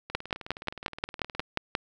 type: two click trains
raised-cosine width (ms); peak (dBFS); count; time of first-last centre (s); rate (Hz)
0.3; -23 / -10; 26 / 10; 0.1-1.402 / 0.15-1.751; 19.2 / 5.62
effects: none